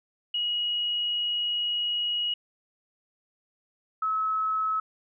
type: tone pair in turn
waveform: sine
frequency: 2900 / 1291.8 Hz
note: F#7 / E6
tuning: -35 / -35 cents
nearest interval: octave + major second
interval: 1400 cents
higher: first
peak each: -25 / -24 dBFS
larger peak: second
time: 0.34-2.34 / 4.02-4.8 s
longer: first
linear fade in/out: 5 ms
effects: none